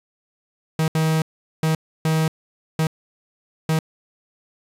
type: tone bursts at uneven times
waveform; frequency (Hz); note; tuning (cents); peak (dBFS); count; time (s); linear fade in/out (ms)
45% pulse; 158.7; D#3; +35; -17; 6; 0.79-0.88 / 0.95-1.22 / 1.63-1.75 / 2.05-2.28 / 2.79-2.87 / 3.69-3.79; 2
effects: resampled to 32000 Hz + 8-bit